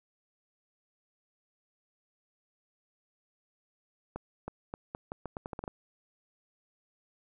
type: accelerating click train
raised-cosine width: 1 ms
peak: -23 dBFS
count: 12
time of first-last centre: 4.16-5.678 s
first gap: 320 ms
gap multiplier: 0.81
effects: none